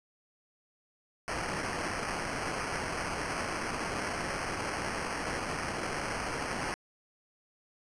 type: noise with sample-and-hold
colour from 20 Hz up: white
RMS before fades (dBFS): -35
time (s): 1.28-6.74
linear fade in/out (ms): 0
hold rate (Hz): 3675
effects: resampled to 22050 Hz